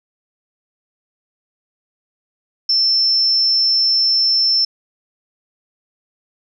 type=tone; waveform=sine; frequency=5340 Hz; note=E8; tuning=22 cents sharp; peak=-12 dBFS; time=2.69-4.65 s; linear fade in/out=5 ms; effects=none